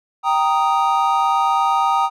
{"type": "chord", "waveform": "triangle", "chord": "Eb major", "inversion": "first", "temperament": "equal", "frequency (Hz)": [784, 932.3, 1244.5], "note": ["G5", "Bb5", "Eb6"], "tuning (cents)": [0, 0, 0], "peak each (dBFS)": -17, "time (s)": [0.23, 2.1], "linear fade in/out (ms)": 50, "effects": []}